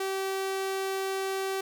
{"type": "tone", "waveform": "sawtooth", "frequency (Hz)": 385.5, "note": "G4", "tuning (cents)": -29, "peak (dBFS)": -25, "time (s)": [0, 1.61], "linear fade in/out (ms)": 5, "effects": []}